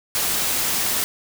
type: noise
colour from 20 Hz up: white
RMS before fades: -22 dBFS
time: 0.15-1.04 s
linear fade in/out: 0 ms
effects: none